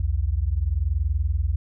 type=tone pair together; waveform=sine; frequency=61.74 / 82.41 Hz; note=B1 / E2; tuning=0 / 0 cents; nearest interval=perfect fourth; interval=500 cents; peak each=-23 dBFS; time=0-1.56 s; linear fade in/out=5 ms; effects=none